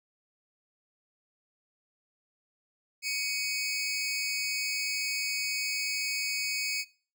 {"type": "tone pair together", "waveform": "20% pulse", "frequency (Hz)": [2243, 2514], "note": ["C#7", "D#7"], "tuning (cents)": [20, 17], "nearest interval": "major second", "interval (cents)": 197, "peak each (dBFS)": [-27, -29], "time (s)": [3.02, 6.85], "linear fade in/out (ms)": 50, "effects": ["noise-tail reverb RT60 0.4 s tail -21 dB re dry"]}